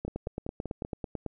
two click trains, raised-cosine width 2 ms, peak -20 / -22 dBFS, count 12 / 5, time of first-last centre 0.05-1.263 / 0.08-0.849 s, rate 9.07 / 5.2 Hz, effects none

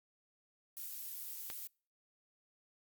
violet noise, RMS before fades -45 dBFS, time 0.77-1.67 s, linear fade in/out 0 ms
click, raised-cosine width 0.2 ms, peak -27 dBFS, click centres 1.501 s
effects noise-tail reverb RT60 0.4 s tail -26 dB re dry + Opus 48 kbps

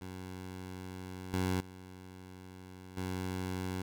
15% pulse tone with level steps, 92.5 Hz, F#2, in tune, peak -36 / -24 / -42 / -29 dBFS, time 0.01-3.82 s, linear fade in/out 5 ms, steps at 1.33 / 1.6 / 2.97 s, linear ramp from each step 5 ms, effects none

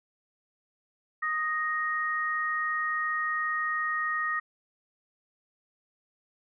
sine tone pair together, 1244.5 / 1867.3 Hz, D#6 / A#6, 0 / +2 cents, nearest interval perfect fifth, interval 702 cents, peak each -30 / -29 dBFS, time 1.22-4.4 s, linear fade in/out 10 ms, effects none

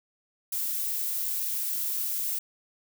violet noise, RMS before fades -30 dBFS, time 0.52-2.39 s, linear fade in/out 5 ms, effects none

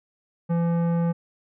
sine tone with tanh clipping, 169.4 Hz, E3, 48 cents sharp, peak -22 dBFS, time 0.49-1.13 s, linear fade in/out 20 ms, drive 14 dB, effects none

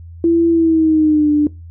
sine tone with pitch glide, 335 to 296.7 Hz, E4 to D4, +28 to +18 cents, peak -9 dBFS, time 0.24-1.47 s, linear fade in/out 2 ms, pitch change -210 cents, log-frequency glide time 0.49-1.31 s, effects noise-tail reverb RT60 0.2 s tail -20 dB re dry + added 84 Hz sine -32 dBFS peak until 1.7 s

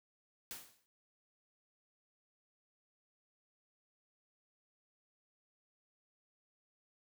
white noise with exponential decay, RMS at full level -43 dBFS, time 0.51-0.86 s, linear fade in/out 0 ms, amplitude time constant 75 ms, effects none

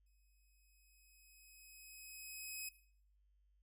10% pulse tone with exponential growth, 2538 Hz, D#7, 34 cents sharp, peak -34 dBFS, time 0.06-2.69 s, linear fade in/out 5 ms, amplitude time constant 570 ms, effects noise-tail reverb RT60 0.6 s tail -17 dB re dry + added 50 Hz sine -70 dBFS peak until 3.62 s

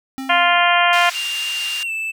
square tone with exponential decay, 266.2 Hz, C4, 30 cents sharp, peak -24 dBFS, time 0.18-0.87 s, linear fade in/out 0 ms, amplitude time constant 150 ms
harmonic tone, 349.2 Hz, F4, in tune, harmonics 2 / 3 / 4 / 5 / 6 / 7 / 8 / 9, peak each -17 / -19 / -20 / -21 / -22 / -22 / -23 / -24 dBFS, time 0.29-1.1 s, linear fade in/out 10 ms
white band-pass noise, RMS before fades -30 dBFS, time 0.93-1.83 s, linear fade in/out 0 ms, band 1600 to 5200 Hz, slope 12 dB/octave
triangle tone with pitch glide, 2794 to 2639 Hz, F7 to E7, 0 to +1 cents, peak -20 dBFS, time 1.14-2.12 s, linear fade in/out 20 ms, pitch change -99 cents, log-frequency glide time 1.83-1.91 s
effects none

